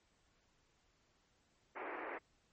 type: band-pass noise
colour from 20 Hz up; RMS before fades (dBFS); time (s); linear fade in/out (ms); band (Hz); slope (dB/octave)
pink; -45; 1.75-2.19; 20; 310 to 2300; 48
effects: pink hiss -75 dBFS RMS until 2.52 s + MP3 32 kbps